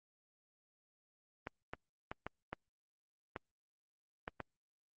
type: clicks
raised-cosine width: 0.5 ms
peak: -25 dBFS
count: 8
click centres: 1.471 / 1.735 / 2.115 / 2.266 / 2.53 / 3.362 / 4.279 / 4.403 s
effects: Opus 24 kbps